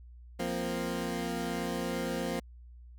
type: chord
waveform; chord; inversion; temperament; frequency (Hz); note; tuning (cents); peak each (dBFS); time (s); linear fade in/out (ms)
20% pulse; F suspended fourth; none; equal; 174.61 / 233.1 / 261.6; F3 / Bb3 / C4; 0 / 0 / 0; -31 / -31 / -33; 0.39-2.4; 10
effects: added 60 Hz sine -48 dBFS peak until 2.98 s